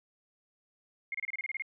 sine tone bursts, 2138 Hz, C7, 37 cents sharp, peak -32 dBFS, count 10, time 1.12-1.622 s, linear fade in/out 2 ms, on 25 ms, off 28 ms, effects none

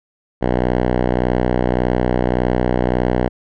5% pulse tone with low-pass filter, 61.74 Hz, B1, in tune, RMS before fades -17 dBFS, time 0.41-3.29 s, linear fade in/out 20 ms, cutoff 1500 Hz, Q 0.52, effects none

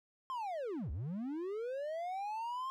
triangle linear two-way sweep, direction down then up, 1071 to 61.3 to 1071 Hz, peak -35 dBFS, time 0.3-2.7 s, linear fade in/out 0 ms, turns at 0.91 s, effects none

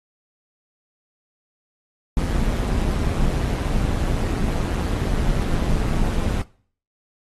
brown noise with amplitude modulation, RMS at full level -18 dBFS, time 2.17-6.42 s, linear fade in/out 2 ms, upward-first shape sine, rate 181 Hz, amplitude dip 70%, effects noise-tail reverb RT60 0.5 s tail -21 dB re dry + AAC 32 kbps

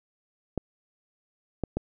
clicks, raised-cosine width 2 ms, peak -14 dBFS, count 3, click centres 0.577 / 1.637 / 1.77 s, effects none

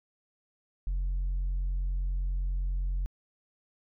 sine tone, 45 Hz, F#1, 47 cents flat, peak -25 dBFS, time 0.87-3.06 s, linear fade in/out 0 ms, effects tanh soft clip ceiling -26 dBFS

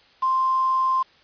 sine tone with quantisation, 1046.5 Hz, C6, in tune, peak -18 dBFS, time 0.22-1.03 s, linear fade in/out 10 ms, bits 6, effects white hiss -55 dBFS RMS until 1.23 s + resampled to 11025 Hz

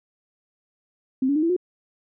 sine tone with pitch steps, 261.6 / 283.6 / 307.5 / 333.4 / 361.5 Hz, C4 / C#4 / D#4 / E4 / F#4, 0 / +40 / -20 / +20 / -40 cents, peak -18 dBFS, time 1.22-1.565 s, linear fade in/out 5 ms, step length 69 ms, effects none

